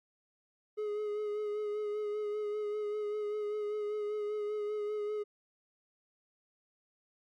triangle tone with vibrato, 420 Hz, G#4, 19 cents sharp, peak -31 dBFS, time 0.77-5.24 s, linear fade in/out 20 ms, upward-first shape sine, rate 5.1 Hz, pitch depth 25 cents each way, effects Opus 48 kbps

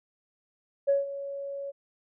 sine tone with ADSR envelope, 558 Hz, C#5, 11 cents sharp, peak -18 dBFS, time 0.87-1.72 s, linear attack 22 ms, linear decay 160 ms, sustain -15 dB, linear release 26 ms, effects tanh soft clip ceiling -15 dBFS

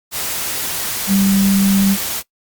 sine tone in noise, 196 Hz, G3, in tune, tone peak -11 dBFS, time 1.07-1.97 s, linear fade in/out 50 ms, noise white, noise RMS -22 dBFS, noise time 0.11-2.23 s, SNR +8 dB, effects noise-tail reverb RT60 0.1 s tail -20 dB re dry + Opus 48 kbps

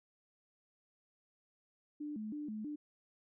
sine tone with vibrato, 252.6 Hz, B3, 39 cents sharp, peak -39 dBFS, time 2-2.76 s, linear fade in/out 10 ms, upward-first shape square, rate 3.1 Hz, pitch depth 280 cents each way, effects none

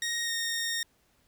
15% pulse tone with pitch glide, 1869 to 1847.5 Hz, A#6 to A#6, +4 to -16 cents, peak -23 dBFS, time 0.02-0.83 s, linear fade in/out 2 ms, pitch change -20 cents, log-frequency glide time 0.24-0.3 s, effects pink hiss -68 dBFS RMS until 1.27 s

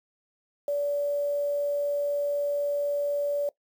sine tone with quantisation, 576 Hz, D5, 34 cents flat, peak -24 dBFS, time 0.68-3.49 s, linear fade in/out 2 ms, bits 8, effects noise-tail reverb RT60 0.1 s tail -20 dB re dry

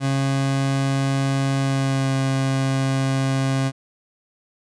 30% pulse tone with pitch glide, 136.3 to 134.27 Hz, C#3 to C3, -29 to +45 cents, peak -16 dBFS, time 0-3.72 s, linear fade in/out 50 ms, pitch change -26 cents, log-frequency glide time 1.58-2.14 s, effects resampled to 22050 Hz

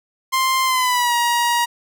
sawtooth tone with pitch glide, 1049 to 950.9 Hz, C6 to A#5, +4 to +34 cents, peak -12 dBFS, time 0.32-1.66 s, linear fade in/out 20 ms, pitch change -170 cents, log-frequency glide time 0.64-1.14 s, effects none

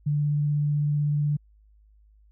sine tone with vibrato, 147.1 Hz, D3, 3 cents sharp, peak -21 dBFS, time 0.06-1.37 s, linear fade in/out 10 ms, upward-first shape sine, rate 16 Hz, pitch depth 8 cents each way, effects added 52 Hz sine -54 dBFS peak until 2.31 s

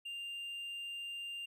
triangle tone, 2794 Hz, F7, in tune, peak -39 dBFS, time 0.05-1.46 s, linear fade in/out 10 ms, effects none

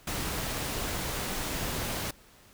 pink noise, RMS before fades -33 dBFS, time 0.07-2.11 s, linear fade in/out 5 ms, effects pink hiss -57 dBFS RMS until 2.53 s

